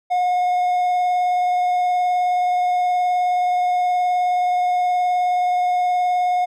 triangle tone with vibrato, 721 Hz, F#5, 45 cents flat, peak -14 dBFS, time 0.1-6.46 s, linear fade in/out 20 ms, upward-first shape sine, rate 19 Hz, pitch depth 11 cents each way, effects none

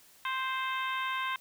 harmonic tone, 523.3 Hz, C5, in tune, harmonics 2 / 3 / 4 / 5 / 6 / 7, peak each -33 / -37 / -39 / -41 / -43 / -44 dBFS, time 0.25-1.36 s, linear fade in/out 2 ms, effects white hiss -59 dBFS RMS until 1.4 s

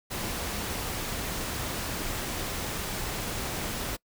pink noise, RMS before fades -33 dBFS, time 0.1-3.97 s, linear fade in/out 20 ms, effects noise-tail reverb RT60 0.1 s tail -24 dB re dry

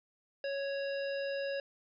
harmonic tone, 554.4 Hz, C#5, in tune, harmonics 1 / 3 / 5 / 7 / 9, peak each -34 / -43 / -46 / -53 / -50 dBFS, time 0.44-1.6 s, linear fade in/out 2 ms, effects none

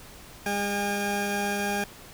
20% pulse tone pair together, 203.1 / 809 Hz, G#3 / G#5, -38 / -46 cents, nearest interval 2 octaves, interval 2392 cents, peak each -24 dBFS, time 0.46-1.84 s, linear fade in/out 2 ms, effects pink hiss -47 dBFS RMS until 2.13 s

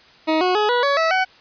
20% pulse tone with pitch steps, 316 / 365.1 / 421.8 / 487.3 / 563 / 650.5 / 751.6 Hz, D#4 / F#4 / G#4 / B4 / C#5 / E5 / F#5, +27 / -23 / +27 / -23 / +27 / -23 / +27 cents, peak -11 dBFS, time 0.27-1.25 s, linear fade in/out 20 ms, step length 140 ms, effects white hiss -49 dBFS RMS until 1.4 s + resampled to 11025 Hz

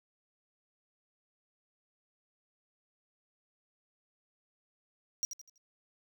square tone with echo, 5720 Hz, F8, 41 cents sharp, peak -30 dBFS, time 5.23-5.25 s, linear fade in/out 0 ms, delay 82 ms, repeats 4, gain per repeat -9 dB, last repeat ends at 5.578 s, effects none

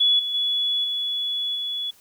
sine tone with level steps, 3400 Hz, G#7, 40 cents sharp, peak -15 / -24 / -20 / -23 / -25 dBFS, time 0-1.91 s, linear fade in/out 10 ms, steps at 0.19 / 0.34 / 0.84 / 1.55 s, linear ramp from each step 5 ms, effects white hiss -55 dBFS RMS until 2 s

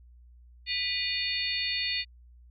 sine tone cluster, 1980 / 2444 / 2864 / 3622 / 4407 Hz, B6 / D#7 / F7 / A7 / C#8, +4 / -32 / +43 / +49 / -11 cents, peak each -36 / -34 / -36 / -35 / -32 dBFS, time 0.66-2.05 s, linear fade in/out 50 ms, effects added 60 Hz sine -51 dBFS peak until 2.5 s

